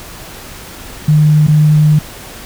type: tone with dropouts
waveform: sine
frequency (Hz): 151.9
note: D#3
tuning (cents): -41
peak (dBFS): -5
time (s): 1.08-1.99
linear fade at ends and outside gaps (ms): 5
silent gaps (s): 1.469-1.482
effects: pink hiss -31 dBFS RMS until 2.45 s